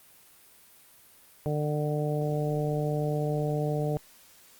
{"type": "harmonic tone", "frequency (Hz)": 149.4, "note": "D3", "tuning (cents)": 30, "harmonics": [1, 2, 3, 4, 5], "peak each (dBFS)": [-28, -36, -32, -34, -38], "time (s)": [1.46, 3.97], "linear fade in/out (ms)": 0, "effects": ["white hiss -56 dBFS RMS until 4.59 s", "Opus 32 kbps"]}